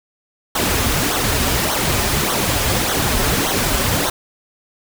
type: noise with flanger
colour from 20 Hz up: pink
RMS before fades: -18 dBFS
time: 0.55-4.1 s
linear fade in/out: 5 ms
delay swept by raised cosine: 0.4 to 6.4 ms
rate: 1.7 Hz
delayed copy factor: -0.7
effects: none